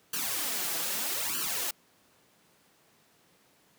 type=noise with flanger; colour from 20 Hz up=white; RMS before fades=-32 dBFS; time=0.13-1.71 s; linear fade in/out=5 ms; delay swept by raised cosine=0.67 to 6.07 ms; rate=0.8 Hz; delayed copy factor=+0.85; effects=pink hiss -64 dBFS RMS until 3.78 s + high-pass 150 Hz 12 dB/octave